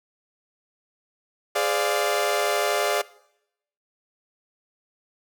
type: chord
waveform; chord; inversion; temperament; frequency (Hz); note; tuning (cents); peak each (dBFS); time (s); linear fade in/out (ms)
sawtooth; D half-diminished seventh; second; equal with one note detuned; 415.3 / 514.6 / 587.3 / 698.5; Ab4 / C5 / D5 / F5; 0 / -29 / 0 / 0; -23 / -27 / -21 / -23; 1.55-3.02; 10
effects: noise-tail reverb RT60 0.8 s tail -21 dB re dry